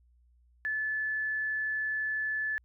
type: tone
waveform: sine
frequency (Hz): 1734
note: A6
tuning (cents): -26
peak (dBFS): -29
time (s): 0.65-2.58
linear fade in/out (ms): 0
effects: added 60 Hz sine -61 dBFS peak until 2.64 s